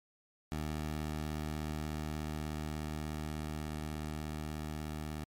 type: tone with level ramp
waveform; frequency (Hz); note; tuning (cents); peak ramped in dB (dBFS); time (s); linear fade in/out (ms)
15% pulse; 76.6; D#2; -27; -29 to -32; 0.52-5.24; 0
effects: MP3 64 kbps